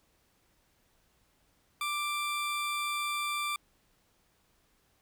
20% pulse tone, 1178 Hz, D6, 5 cents sharp, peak -26 dBFS, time 1.81-3.56 s, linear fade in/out 2 ms, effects pink hiss -70 dBFS RMS until 5.01 s

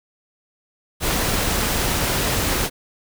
pink noise, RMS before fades -21 dBFS, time 1-2.7 s, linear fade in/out 50 ms, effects none

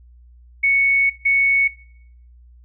sine tone bursts at uneven times, 2217 Hz, C#7, in tune, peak -13 dBFS, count 2, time 0.63-1.1 / 1.25-1.68 s, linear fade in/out 10 ms, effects noise-tail reverb RT60 0.7 s tail -21 dB re dry + added 60 Hz sine -44 dBFS peak until 2.64 s

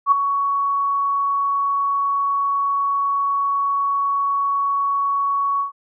sine tone with ADSR envelope, 1118 Hz, C#6, 14 cents sharp, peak -8 dBFS, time 0.06-5.72 s, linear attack 58 ms, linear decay 9 ms, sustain -9 dB, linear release 120 ms, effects none

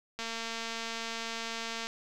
click train, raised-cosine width 0.2 ms, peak -20 dBFS, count 384, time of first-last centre 0.19-1.87 s, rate 228 Hz, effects none

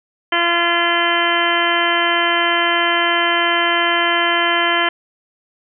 harmonic tone, 342.9 Hz, F4, 32 cents flat, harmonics 1 / 2 / 3 / 4 / 5 / 6 / 7 / 8 / 9, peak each -24 / -22 / -21 / -23 / -20 / -22 / -28 / -28 / -21 dBFS, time 0.32-4.89 s, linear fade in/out 5 ms, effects none

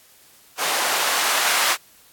blue noise with band-pass filter sweep, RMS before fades -21 dBFS, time 0.57-1.77 s, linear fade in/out 50 ms, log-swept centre 680 to 1100 Hz, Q 1, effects white hiss -52 dBFS RMS until 2.12 s + AAC 64 kbps

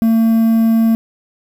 triangle tone with quantisation, 225.9 Hz, A3, 46 cents sharp, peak -7 dBFS, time 0.02-0.95 s, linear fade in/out 0 ms, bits 6, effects none

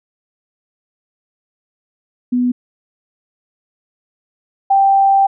sine tone pair in turn, 247.1 / 784.5 Hz, B3 / G5, +1 / +1 cents, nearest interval octave + minor sixth, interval 2000 cents, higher second, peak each -12 / -8 dBFS, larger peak second, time 2.32-2.52 / 4.7-5.27 s, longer second, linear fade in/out 10 ms, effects none

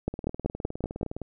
two click trains, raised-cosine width 2 ms, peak -13 / -21 dBFS, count 6 / 22, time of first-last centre 0.08-1.031 / 0.14-1.217 s, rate 5.26 / 19.5 Hz, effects none

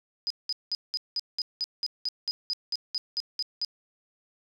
sine tone bursts, 4978 Hz, D#8, in tune, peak -26 dBFS, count 16, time 0.27-3.648 s, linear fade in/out 0 ms, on 33 ms, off 190 ms, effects none

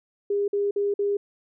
sine tone bursts, 405.1 Hz, G#4, 43 cents flat, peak -21 dBFS, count 4, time 0.3-1.17 s, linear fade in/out 5 ms, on 180 ms, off 50 ms, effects none

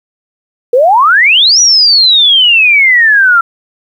sine exponential two-way sweep, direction up then down, 466.2 to 5910 to 1346 Hz, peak -3 dBFS, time 0.73-3.41 s, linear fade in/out 5 ms, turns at 1.6 s, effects 7-bit

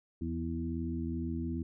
harmonic tone with a mistuned harmonic, 82.41 Hz, E2, in tune, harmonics 1 / 2 / 3 / 4, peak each -37 / -40 / -37 / -40 dBFS, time 0.21-1.63 s, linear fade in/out 5 ms, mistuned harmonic 2, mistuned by +37 cents, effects none

